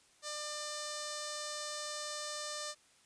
5% pulse tone with notch filter, 598 Hz, D5, 31 cents sharp, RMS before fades -41 dBFS, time 0.22-2.75 s, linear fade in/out 50 ms, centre 2600 Hz, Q 1.6, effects white hiss -66 dBFS RMS until 3.05 s + resampled to 22050 Hz

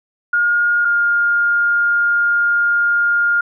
sine tone pair in turn, 1424 / 1412.5 Hz, F6 / F6, +33 / +19 cents, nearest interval unison, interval 14 cents, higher first, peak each -12 dBFS, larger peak neither, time 0.33-0.85 / 0.85-3.41 s, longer second, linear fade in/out 5 ms, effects none

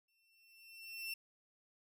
30% pulse tone with exponential growth, 2698 Hz, E7, 40 cents sharp, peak -36 dBFS, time 0.08-1.14 s, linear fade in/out 5 ms, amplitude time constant 230 ms, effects none

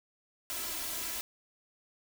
white noise with comb filter, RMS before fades -37 dBFS, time 0.5-1.21 s, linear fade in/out 0 ms, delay 3 ms, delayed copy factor +0.95, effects none

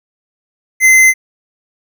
square tone, 2060 Hz, C7, 28 cents flat, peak -5 dBFS, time 0.8-1.14 s, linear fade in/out 50 ms, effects none

